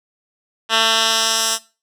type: tone with band-pass filter sweep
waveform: 10% pulse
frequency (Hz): 224.1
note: A3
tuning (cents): +32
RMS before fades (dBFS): -17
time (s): 0.69-1.59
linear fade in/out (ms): 50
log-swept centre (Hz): 2900 to 7400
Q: 1.2
effects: noise-tail reverb RT60 0.3 s tail -18 dB re dry